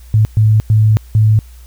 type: tone bursts at uneven times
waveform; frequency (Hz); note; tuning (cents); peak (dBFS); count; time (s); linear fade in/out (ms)
sine; 108.3; A2; -27; -6; 4; 0.14-0.25 / 0.37-0.6 / 0.7-0.97 / 1.15-1.39; 0
effects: added 60 Hz sine -34 dBFS peak until 1.66 s + white hiss -48 dBFS RMS until 1.66 s